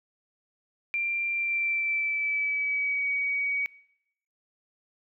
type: tone with pitch glide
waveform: sine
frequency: 2371 to 2259 Hz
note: D7 to C#7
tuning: +16 to +32 cents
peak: -25 dBFS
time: 0.94-3.66 s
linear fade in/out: 0 ms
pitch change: -84 cents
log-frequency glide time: 1.3-3.07 s
effects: noise-tail reverb RT60 0.8 s tail -22 dB re dry